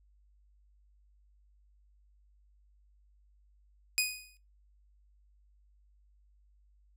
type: tone with exponential decay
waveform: 15% pulse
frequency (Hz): 2489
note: D#7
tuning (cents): 0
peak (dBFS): -17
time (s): 3.98-4.37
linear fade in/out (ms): 0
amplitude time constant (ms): 84
effects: noise-tail reverb RT60 0.2 s tail -18 dB re dry + added 50 Hz sine -62 dBFS peak until 6.96 s